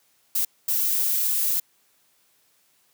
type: noise bursts at uneven times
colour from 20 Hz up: violet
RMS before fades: -23 dBFS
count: 2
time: 0.35-0.45 / 0.68-1.6 s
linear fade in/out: 5 ms
effects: white hiss -64 dBFS RMS until 2.93 s + high-pass 100 Hz 12 dB/octave